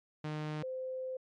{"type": "tone pair in turn", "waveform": ["sawtooth", "sine"], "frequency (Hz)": [152.7, 517.2], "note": ["D#3", "C5"], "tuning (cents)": [-32, -20], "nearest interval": "octave + major sixth", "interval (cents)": 2112, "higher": "second", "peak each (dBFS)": [-32, -36], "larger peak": "first", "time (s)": [[0.24, 0.63], [0.63, 1.17]], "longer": "second", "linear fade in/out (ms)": 5, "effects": ["low-pass 4000 Hz 12 dB/octave", "MP3 96 kbps"]}